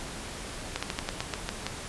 slowing click train, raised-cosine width 0.2 ms, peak -12 dBFS, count 9, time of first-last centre 0.76-1.666 s, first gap 66 ms, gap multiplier 1.15, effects pink hiss -39 dBFS RMS until 1.88 s + resampled to 24000 Hz

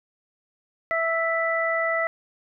harmonic tone, 659.3 Hz, E5, in tune, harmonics 1 / 2 / 3, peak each -25 / -28 / -25 dBFS, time 0.91-2.07 s, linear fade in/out 0 ms, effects none

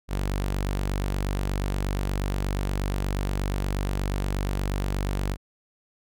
sawtooth tone, 48.4 Hz, G1, 21 cents flat, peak -21 dBFS, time 0.08-5.37 s, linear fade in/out 50 ms, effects none

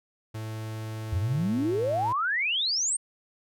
45% pulse tone with pitch glide, 109.9 to 110.66 Hz, A2 to A2, -2 to +10 cents, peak -33 dBFS, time 0.34-2.13 s, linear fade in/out 10 ms, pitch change +12 cents, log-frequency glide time 1.47-1.74 s
sine exponential sweep, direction up, 79.5 to 8930 Hz, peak -24 dBFS, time 1.12-2.97 s, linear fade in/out 10 ms
effects none

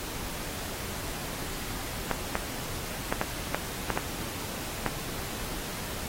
clicks, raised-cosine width 0.5 ms, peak -11 dBFS, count 8, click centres 2.113 / 2.354 / 3.125 / 3.214 / 3.546 / 3.903 / 3.975 / 4.863 s, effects pink hiss -37 dBFS RMS until 6.08 s + AAC 48 kbps

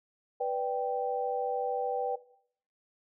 sine chord, G major, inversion first, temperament equal, 493.9 / 587.3 / 784 Hz, B4 / D5 / G5, 0 / 0 / 0 cents, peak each -31 / -37 / -32 dBFS, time 0.4-2.16 s, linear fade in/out 10 ms, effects noise-tail reverb RT60 0.6 s tail -17 dB re dry

